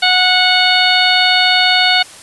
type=harmonic tone; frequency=734 Hz; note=F#5; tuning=14 cents flat; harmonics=1 / 2 / 3 / 4 / 5 / 6; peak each=-16 / -16 / -16 / -16 / -16 / -16 dBFS; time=0.02-2.03 s; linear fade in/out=10 ms; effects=white hiss -36 dBFS RMS until 2.22 s + resampled to 24000 Hz